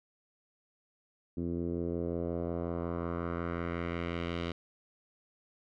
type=tone with low-pass filter sweep; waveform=10% pulse; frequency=85.5 Hz; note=F2; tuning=36 cents flat; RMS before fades=-35 dBFS; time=1.37-4.52 s; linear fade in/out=5 ms; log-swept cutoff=290 to 3500 Hz; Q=1.7; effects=none